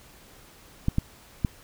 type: clicks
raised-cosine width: 5 ms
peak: -10 dBFS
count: 3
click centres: 0.884 / 0.984 / 1.448 s
effects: pink hiss -52 dBFS RMS until 1.63 s